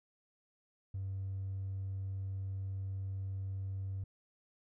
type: tone with hard clipping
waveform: sine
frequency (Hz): 96.5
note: G2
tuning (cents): -27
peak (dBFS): -37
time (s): 0.94-4.04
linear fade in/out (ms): 5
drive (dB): 1
effects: none